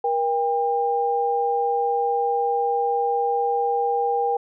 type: tone pair together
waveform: sine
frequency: 474.9 / 799.5 Hz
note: A#4 / G5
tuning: +32 / +34 cents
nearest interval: major sixth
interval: 902 cents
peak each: -23 / -21 dBFS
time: 0.04-4.37 s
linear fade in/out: 5 ms
effects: none